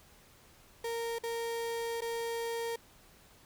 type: tone with dropouts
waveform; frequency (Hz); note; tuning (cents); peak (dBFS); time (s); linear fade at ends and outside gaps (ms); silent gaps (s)
35% pulse; 463.2; A#4; -11; -32; 0.84-2.76; 5; 1.186-1.235 / 2.008-2.018
effects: pink hiss -60 dBFS RMS until 3.45 s